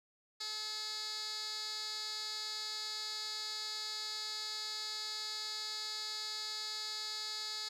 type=tone with band-pass filter; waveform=15% pulse; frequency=430.1 Hz; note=A4; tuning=39 cents flat; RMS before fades=-41 dBFS; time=0.4-7.69 s; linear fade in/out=10 ms; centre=4800 Hz; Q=3.5; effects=none